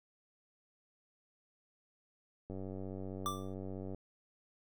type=click train; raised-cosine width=2 ms; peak=-31 dBFS; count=139; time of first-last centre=2.5-3.947 s; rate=95.4 Hz
type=tone with exponential decay; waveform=square; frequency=1174.7 Hz; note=D6; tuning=in tune; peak=-32 dBFS; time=3.26-3.54 s; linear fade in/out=0 ms; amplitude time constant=59 ms
effects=none